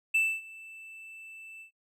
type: tone with ADSR envelope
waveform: triangle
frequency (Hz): 2649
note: E7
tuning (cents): +8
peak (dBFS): -20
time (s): 0.14-1.71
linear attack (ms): 10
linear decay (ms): 260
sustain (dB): -23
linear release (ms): 100
effects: noise-tail reverb RT60 0.1 s tail -20 dB re dry